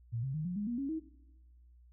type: tone with pitch steps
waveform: sine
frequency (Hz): 115.9 / 133.91 / 154.71 / 178.74 / 206.5 / 238.6 / 275.7 / 318.5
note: A#2 / C3 / D#3 / F3 / G#3 / A#3 / C#4 / D#4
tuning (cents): -10 / +41 / -10 / +40 / -10 / +41 / -9 / +41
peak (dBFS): -33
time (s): 0.12-1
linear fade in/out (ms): 20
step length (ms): 110
effects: noise-tail reverb RT60 1.0 s tail -18 dB re dry + added 60 Hz sine -57 dBFS peak until 1.92 s